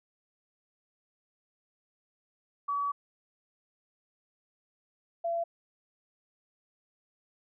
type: tone pair in turn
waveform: sine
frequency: 1139 / 677.3 Hz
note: C#6 / E5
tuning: +47 / +47 cents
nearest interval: major sixth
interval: 900 cents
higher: first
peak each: -28 dBFS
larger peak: neither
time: 2.68-2.92 / 5.24-5.44 s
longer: first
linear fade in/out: 10 ms
effects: none